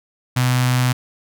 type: tone with notch filter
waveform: sawtooth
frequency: 126 Hz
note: B2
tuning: 35 cents sharp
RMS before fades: -17 dBFS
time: 0.36-0.93 s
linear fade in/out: 10 ms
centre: 420 Hz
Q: 0.55
effects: none